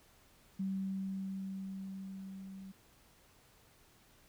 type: tone with level ramp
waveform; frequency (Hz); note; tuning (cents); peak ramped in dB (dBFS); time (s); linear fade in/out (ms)
sine; 192.3; G3; -33; -33 to -46; 0.59-2.72; 10
effects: pink hiss -65 dBFS RMS until 4.28 s